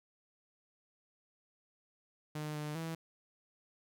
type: tone with pitch steps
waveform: sawtooth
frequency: 151.8 / 150.1 / 163.3 Hz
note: D#3 / D3 / E3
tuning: -42 / +38 / -16 cents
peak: -34 dBFS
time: 2.35-2.95 s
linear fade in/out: 5 ms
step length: 200 ms
effects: none